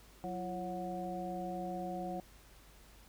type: harmonic tone with a mistuned harmonic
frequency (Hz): 182.9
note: F#3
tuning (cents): -20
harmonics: 1 / 2 / 3 / 4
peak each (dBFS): -42 / -44 / -45 / -41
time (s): 0.24-2.2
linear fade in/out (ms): 0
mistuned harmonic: 2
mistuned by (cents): -120
effects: added 50 Hz sine -60 dBFS peak until 3.08 s + pink hiss -61 dBFS RMS until 3.08 s